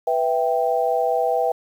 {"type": "chord", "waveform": "sine", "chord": "E minor", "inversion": "second", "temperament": "equal", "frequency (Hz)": [493.9, 659.3, 784], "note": ["B4", "E5", "G5"], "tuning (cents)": [0, 0, 0], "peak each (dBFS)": -22, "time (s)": [0.07, 1.52], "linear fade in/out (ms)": 5, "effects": ["8-bit"]}